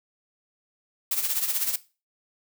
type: noise with tremolo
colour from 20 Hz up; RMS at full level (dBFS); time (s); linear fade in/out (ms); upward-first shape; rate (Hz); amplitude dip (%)
blue; -24; 1.11-1.76; 5; sine; 16; 65
effects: noise-tail reverb RT60 0.3 s tail -17 dB re dry